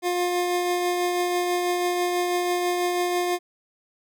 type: tone with tremolo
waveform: 25% pulse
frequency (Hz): 354.8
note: F4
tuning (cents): +27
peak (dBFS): -17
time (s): 0.02-3.39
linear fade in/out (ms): 50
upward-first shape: triangle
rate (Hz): 6.1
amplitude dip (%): 30
effects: none